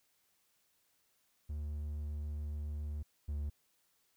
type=tone pair in turn; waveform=triangle; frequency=74.4 / 73.04 Hz; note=D2 / D2; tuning=+23 / -9 cents; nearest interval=unison; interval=32 cents; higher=first; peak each=-35 / -33 dBFS; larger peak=second; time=1.49-3.03 / 3.28-3.5 s; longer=first; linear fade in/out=10 ms; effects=white hiss -75 dBFS RMS until 4.16 s